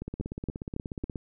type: two click trains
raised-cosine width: 3 ms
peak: -22 / -19 dBFS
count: 20 / 4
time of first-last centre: 0.02-1.158 / 0.21-1.041 s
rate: 16.7 / 3.61 Hz
effects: none